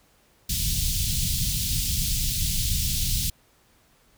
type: band-stop noise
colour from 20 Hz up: pink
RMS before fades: -25 dBFS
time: 0.49-3.3 s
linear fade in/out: 5 ms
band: 160 to 3400 Hz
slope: 24 dB/octave
effects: pink hiss -61 dBFS RMS until 4.17 s